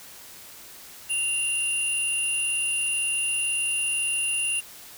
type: tone pair together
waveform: sine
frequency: 2777 / 9881 Hz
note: F7 / D#9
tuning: -10 / -13 cents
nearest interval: octave + minor seventh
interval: 2197 cents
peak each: -26 dBFS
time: 1.09-4.61 s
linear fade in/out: 20 ms
effects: white hiss -45 dBFS RMS until 4.97 s